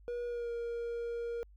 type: tone with pitch glide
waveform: triangle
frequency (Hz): 481 to 470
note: B4 to A#4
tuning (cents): -46 to +14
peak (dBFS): -33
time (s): 0.08-1.43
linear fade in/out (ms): 0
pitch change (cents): -40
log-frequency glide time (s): 0.26-0.51
effects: added 50 Hz sine -55 dBFS peak until 1.56 s